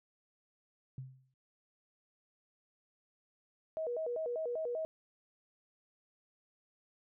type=tone with exponential decay; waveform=sine; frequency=130.81 Hz; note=C3; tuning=in tune; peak=-38 dBFS; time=0.98-1.34 s; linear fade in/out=2 ms; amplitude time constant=77 ms
type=tone with vibrato; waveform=sine; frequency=554.4 Hz; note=C#5; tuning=in tune; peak=-34 dBFS; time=3.77-4.85 s; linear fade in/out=0 ms; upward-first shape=square; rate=5.1 Hz; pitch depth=240 cents each way
effects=none